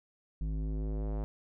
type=tone with low-pass filter sweep; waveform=square; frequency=52.6 Hz; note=G#1; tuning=23 cents sharp; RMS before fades=-34 dBFS; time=0.41-1.24 s; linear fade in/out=0 ms; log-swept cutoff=180 to 780 Hz; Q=1.2; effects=none